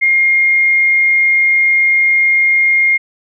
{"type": "tone", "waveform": "sine", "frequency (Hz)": 2129, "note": "C7", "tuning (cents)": 30, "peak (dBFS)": -8, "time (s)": [0.01, 2.98], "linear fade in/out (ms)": 20, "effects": []}